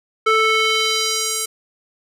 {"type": "tone with band-pass filter sweep", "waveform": "square", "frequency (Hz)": 440, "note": "A4", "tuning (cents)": 0, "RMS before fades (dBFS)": -18, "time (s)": [0.26, 1.46], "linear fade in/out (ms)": 10, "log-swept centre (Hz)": [1500, 9100], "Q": 1.4, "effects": []}